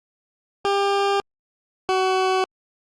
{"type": "tone pair in turn", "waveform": "20% pulse", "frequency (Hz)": [398.8, 375.6], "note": ["G4", "F#4"], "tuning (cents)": [30, 26], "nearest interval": "minor second", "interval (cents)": 104, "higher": "first", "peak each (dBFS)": [-13, -13], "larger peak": "neither", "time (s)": [[0.65, 1.2], [1.89, 2.44]], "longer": "neither", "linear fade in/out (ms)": 0, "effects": ["low-pass 5000 Hz 12 dB/octave", "Opus 48 kbps"]}